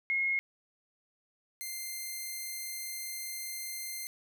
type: tone pair in turn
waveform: sine / 5% pulse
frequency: 2158 / 2095 Hz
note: C#7 / C7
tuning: -47 / +2 cents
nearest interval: minor second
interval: 51 cents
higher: first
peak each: -27 dBFS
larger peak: neither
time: 0.1-0.39 / 1.61-4.07 s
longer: second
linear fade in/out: 0 ms
effects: none